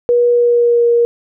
sine tone with pitch glide, 481.8 to 472.2 Hz, B4 to A#4, -43 to +22 cents, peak -8 dBFS, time 0.09-1.05 s, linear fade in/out 0 ms, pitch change -35 cents, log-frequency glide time 0.29-0.86 s, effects none

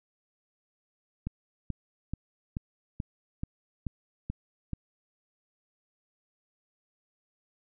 click train, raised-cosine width 5 ms, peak -20 dBFS, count 9, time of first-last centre 1.27-4.733 s, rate 2.31 Hz, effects none

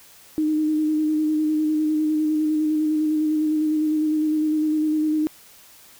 sine tone with vibrato, 308 Hz, D#4, 17 cents flat, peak -18 dBFS, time 0.38-5.27 s, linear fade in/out 0 ms, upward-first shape square, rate 9.9 Hz, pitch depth 17 cents each way, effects white hiss -49 dBFS RMS until 5.99 s

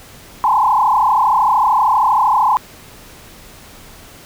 sine tone with frequency modulation, 939 Hz, A#5, 12 cents sharp, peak -10 dBFS, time 0.44-2.57 s, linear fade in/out 0 ms, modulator 32.9 Hz, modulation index 3.6, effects pink hiss -40 dBFS RMS until 4.25 s

